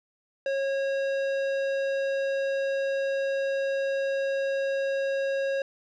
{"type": "tone with tanh clipping", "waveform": "triangle", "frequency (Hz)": 546, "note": "C#5", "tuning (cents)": -26, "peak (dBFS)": -27, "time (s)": [0.46, 5.62], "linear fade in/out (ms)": 2, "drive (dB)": 18, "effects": []}